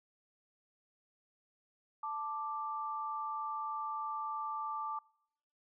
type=tone pair together; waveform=sine; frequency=880 / 1176.8 Hz; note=A5 / D6; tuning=0 / +3 cents; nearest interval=perfect fourth; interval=503 cents; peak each=-40 / -38 dBFS; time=2.03-4.99 s; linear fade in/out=5 ms; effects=noise-tail reverb RT60 0.8 s tail -26 dB re dry